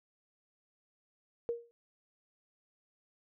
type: tone with exponential decay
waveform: sine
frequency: 470 Hz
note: A#4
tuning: 14 cents sharp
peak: -28 dBFS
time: 1.49-1.71 s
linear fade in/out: 0 ms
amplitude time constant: 47 ms
effects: none